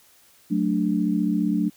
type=chord; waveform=sine; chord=D major; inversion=first; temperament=equal; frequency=185 / 220 / 293.7 Hz; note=F#3 / A3 / D4; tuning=0 / 0 / 0 cents; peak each=-24 dBFS; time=0.5-1.7 s; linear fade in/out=20 ms; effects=white hiss -56 dBFS RMS until 1.76 s